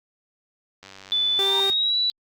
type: click train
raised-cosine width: 0.2 ms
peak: -25 dBFS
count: 88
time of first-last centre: 0.83-1.732 s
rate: 96.5 Hz
type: tone with pitch glide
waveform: sine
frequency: 3492 to 3942 Hz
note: A7 to B7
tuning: -14 to -4 cents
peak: -19 dBFS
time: 1.12-2.1 s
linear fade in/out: 0 ms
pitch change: +210 cents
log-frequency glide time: 1.36-1.97 s
type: tone with exponential growth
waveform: triangle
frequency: 940 Hz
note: A#5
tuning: 14 cents sharp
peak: -24 dBFS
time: 1.25-1.6 s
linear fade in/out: 0 ms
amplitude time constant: 75 ms
type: tone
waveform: sawtooth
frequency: 392 Hz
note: G4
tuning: in tune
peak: -22 dBFS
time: 1.39-1.7 s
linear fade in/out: 0 ms
effects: Opus 48 kbps

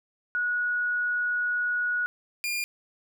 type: tone pair in turn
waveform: sine / sawtooth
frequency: 1459 / 2409 Hz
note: F#6 / D7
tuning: -25 / +43 cents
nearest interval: major sixth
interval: 868 cents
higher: second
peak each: -24 dBFS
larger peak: neither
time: 0.35-2.06 / 2.44-2.64 s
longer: first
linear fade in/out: 0 ms
effects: none

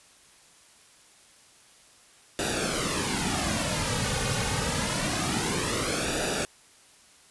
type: noise with flanger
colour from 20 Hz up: pink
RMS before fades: -28 dBFS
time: 2.39-6.45 s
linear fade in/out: 0 ms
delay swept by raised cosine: 0.93 to 3.03 ms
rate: 0.26 Hz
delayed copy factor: -0.7
effects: white hiss -56 dBFS RMS until 7.3 s + resampled to 24000 Hz

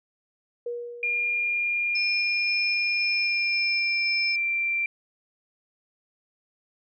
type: tone with exponential decay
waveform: sine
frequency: 478.2 Hz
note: A#4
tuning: 44 cents sharp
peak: -27 dBFS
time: 0.66-1.86 s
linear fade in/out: 5 ms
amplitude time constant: 260 ms
type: tone with pitch glide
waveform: sine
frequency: 2410 to 2358 Hz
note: D7 to D7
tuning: +44 to +6 cents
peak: -23 dBFS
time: 1.03-4.86 s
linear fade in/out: 2 ms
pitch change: -38 cents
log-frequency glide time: 2.97-4.06 s
type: tone with tremolo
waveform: sine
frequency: 5210 Hz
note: E8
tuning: 21 cents flat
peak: -27 dBFS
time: 1.95-4.36 s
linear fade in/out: 5 ms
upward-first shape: square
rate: 1.9 Hz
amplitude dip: 25%
effects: none

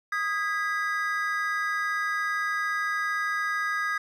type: chord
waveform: triangle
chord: G# minor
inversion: second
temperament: equal with one note detuned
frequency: 1244.5 / 1642.1 / 1975.5 Hz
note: D#6 / G#6 / B6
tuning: 0 / -20 / 0 cents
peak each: -28 / -27 / -31 dBFS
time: 0.12-3.98 s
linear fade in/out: 5 ms
effects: none

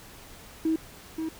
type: tone with echo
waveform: triangle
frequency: 320.4 Hz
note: E4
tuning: 49 cents flat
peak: -18 dBFS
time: 0.65-0.76 s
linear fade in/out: 5 ms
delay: 530 ms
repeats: 1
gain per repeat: -8 dB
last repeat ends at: 1.29 s
effects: tanh soft clip ceiling -20 dBFS + pink hiss -48 dBFS RMS until 1.39 s

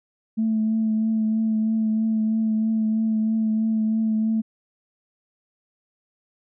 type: tone with vibrato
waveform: sine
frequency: 220 Hz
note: A3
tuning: in tune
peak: -18 dBFS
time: 0.37-4.42 s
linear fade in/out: 20 ms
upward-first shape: triangle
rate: 3.1 Hz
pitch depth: 23 cents each way
effects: tanh soft clip ceiling -14 dBFS

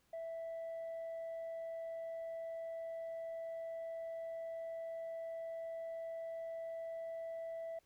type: tone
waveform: sine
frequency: 659.3 Hz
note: E5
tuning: in tune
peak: -39 dBFS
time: 0.13-7.79 s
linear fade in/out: 5 ms
effects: tanh soft clip ceiling -40 dBFS + pink hiss -75 dBFS RMS until 7.85 s

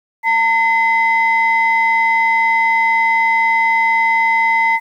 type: tone pair together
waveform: sine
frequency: 909 / 2041 Hz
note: A#5 / C7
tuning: -44 / -44 cents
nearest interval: octave + major second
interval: 1400 cents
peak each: -13 dBFS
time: 0.23-4.8 s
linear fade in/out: 50 ms
effects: tanh soft clip ceiling -5 dBFS + 8-bit

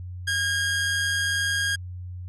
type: tone with amplitude modulation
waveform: sawtooth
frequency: 1627 Hz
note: G#6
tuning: 36 cents flat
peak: -18 dBFS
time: 0.27-1.76 s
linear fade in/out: 10 ms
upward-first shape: sine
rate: 142 Hz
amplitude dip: 25%
effects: added 90 Hz sine -33 dBFS peak until 2.28 s + resampled to 24000 Hz

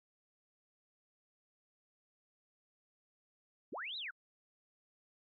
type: linear two-way sweep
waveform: sine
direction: up then down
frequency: 146.83 to 4082 to 1290 Hz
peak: -40 dBFS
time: 3.72-4.11 s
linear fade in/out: 10 ms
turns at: 3.97 s
effects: AAC 48 kbps

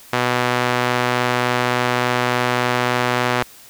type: tone with band-pass filter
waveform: sawtooth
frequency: 123.47 Hz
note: B2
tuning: in tune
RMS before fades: -19 dBFS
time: 0.13-3.43 s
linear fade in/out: 0 ms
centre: 1500 Hz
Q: 0.64
effects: white hiss -44 dBFS RMS until 3.69 s

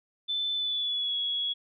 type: tone with pitch glide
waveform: sine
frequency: 3520 to 3349 Hz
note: A7 to G#7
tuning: 0 to +14 cents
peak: -27 dBFS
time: 0.28-1.54 s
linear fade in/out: 20 ms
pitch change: -86 cents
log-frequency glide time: 0.55-1.16 s
effects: none

